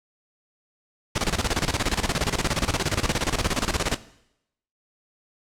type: noise with tremolo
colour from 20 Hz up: pink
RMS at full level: -22 dBFS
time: 1.15-3.97 s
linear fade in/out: 10 ms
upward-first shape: square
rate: 17 Hz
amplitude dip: 80%
effects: noise-tail reverb RT60 0.8 s tail -18 dB re dry + low-pass 8000 Hz 12 dB/octave